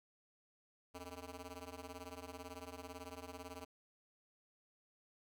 10% pulse ring-modulated tone, 178.4 Hz, F3, 37 cents sharp, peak -37 dBFS, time 0.94-3.65 s, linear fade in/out 10 ms, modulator 98.2 Hz, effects none

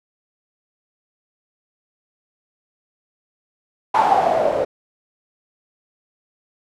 blue noise with low-pass filter sweep, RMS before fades -17 dBFS, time 3.94-4.65 s, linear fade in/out 10 ms, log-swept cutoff 910 to 530 Hz, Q 8.2, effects none

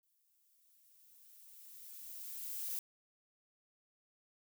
violet noise with exponential growth, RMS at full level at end -39 dBFS, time 0.03-2.79 s, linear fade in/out 0 ms, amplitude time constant 600 ms, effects none

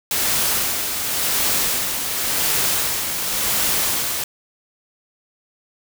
white noise with tremolo, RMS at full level -19 dBFS, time 0.11-4.24 s, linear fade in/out 2 ms, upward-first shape sine, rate 0.91 Hz, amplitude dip 45%, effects none

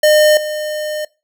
square tone with level steps, 608 Hz, D#5, 40 cents flat, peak -8 / -20 dBFS, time 0.03-1.05 s, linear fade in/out 5 ms, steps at 0.37 s, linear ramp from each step 2 ms, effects noise-tail reverb RT60 0.3 s tail -23 dB re dry

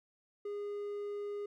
triangle tone, 410 Hz, G#4, 22 cents flat, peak -35 dBFS, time 0.45-1.46 s, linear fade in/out 5 ms, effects none

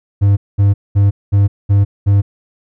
triangle tone bursts, 100.2 Hz, G2, 38 cents sharp, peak -5 dBFS, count 6, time 0.21-2.22 s, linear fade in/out 20 ms, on 160 ms, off 210 ms, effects none

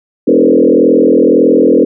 sine tone with frequency modulation, 376.7 Hz, F#4, 31 cents sharp, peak -4 dBFS, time 0.27-1.85 s, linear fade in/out 10 ms, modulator 41.8 Hz, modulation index 3.2, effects none

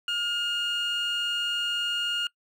triangle tone pair together, 1420.5 / 2841 Hz, F6 / F7, +29 / +29 cents, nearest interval octave, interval 1200 cents, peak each -28 / -24 dBFS, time 0.08-2.27 s, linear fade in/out 2 ms, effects noise-tail reverb RT60 0.1 s tail -23 dB re dry + tanh soft clip ceiling -22 dBFS

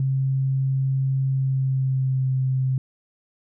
sine tone with pitch glide, 133.9 to 130.99 Hz, C3 to C3, +40 to +2 cents, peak -19 dBFS, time 0-2.78 s, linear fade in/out 2 ms, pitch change -38 cents, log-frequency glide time 1.3-2.32 s, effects none

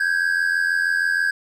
triangle tone pair together, 1568 / 1654.3 Hz, G6 / G#6, 0 / -7 cents, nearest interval minor second, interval 93 cents, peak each -19 dBFS, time 0-1.31 s, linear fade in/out 5 ms, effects none

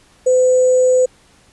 sine tone with sample-and-hold, 509 Hz, C5, 48 cents flat, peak -9 dBFS, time 0.26-1.06 s, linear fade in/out 10 ms, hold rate 7350 Hz, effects pink hiss -51 dBFS RMS until 1.52 s + resampled to 24000 Hz

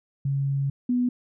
sine tone pair in turn, 138.4 / 246.6 Hz, C#3 / B3, -2 / -2 cents, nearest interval minor seventh, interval 1000 cents, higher second, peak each -22 / -20 dBFS, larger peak second, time 0.25-0.7 / 0.89-1.09 s, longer first, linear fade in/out 5 ms, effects none

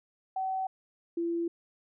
sine tone pair in turn, 760 / 338.5 Hz, F#5 / E4, +46 / +46 cents, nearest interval octave + major second, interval 1400 cents, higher first, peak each -29 / -28 dBFS, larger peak second, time 0.36-0.67 / 1.17-1.48 s, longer neither, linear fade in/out 5 ms, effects none

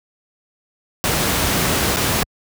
pink noise with dropouts, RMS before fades -18 dBFS, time 1.04-2.23 s, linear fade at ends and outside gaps 0 ms, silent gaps 1.962-1.969 s, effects high-pass 60 Hz 12 dB/octave

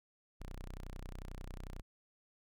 sawtooth tone, 31.15 Hz, B0, 16 cents sharp, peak -40 dBFS, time 0.4-1.82 s, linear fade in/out 10 ms, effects none

